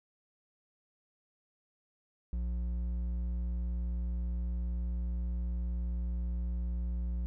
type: tone with hard clipping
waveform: sine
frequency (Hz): 59.5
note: A#1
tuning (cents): +36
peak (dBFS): -33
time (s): 2.33-7.26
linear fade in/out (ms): 0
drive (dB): 6
effects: none